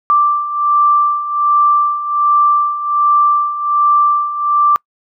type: beating tone pair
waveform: sine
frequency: 1174.7 / 1176 Hz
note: D6 / D6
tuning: 0 / +2 cents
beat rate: 1.3 Hz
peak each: -16 / -11 dBFS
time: 0.1-4.76 s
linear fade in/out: 0 ms
effects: noise-tail reverb RT60 0.1 s tail -26 dB re dry